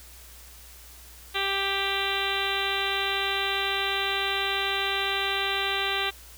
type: harmonic tone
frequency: 393 Hz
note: G4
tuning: 4 cents sharp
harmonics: 1 / 2 / 3 / 4 / 5 / 6 / 7 / 8 / 9 / 10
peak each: -34 / -34 / -34 / -34 / -34 / -34 / -34 / -34 / -34 / -34 dBFS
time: 1.34-6.11 s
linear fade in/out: 20 ms
effects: added 60 Hz sine -49 dBFS peak until 6.37 s + white hiss -49 dBFS RMS until 6.37 s